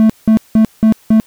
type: tone bursts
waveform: triangle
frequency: 220 Hz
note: A3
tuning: in tune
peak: -3 dBFS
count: 5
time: 0-1.2 s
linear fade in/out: 0 ms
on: 96 ms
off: 180 ms
effects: white hiss -48 dBFS RMS until 1.26 s